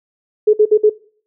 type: tone bursts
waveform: sine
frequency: 425.2 Hz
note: G#4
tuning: 41 cents sharp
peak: -6 dBFS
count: 4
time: 0.47-0.898 s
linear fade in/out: 10 ms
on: 65 ms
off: 56 ms
effects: noise-tail reverb RT60 0.5 s tail -20 dB re dry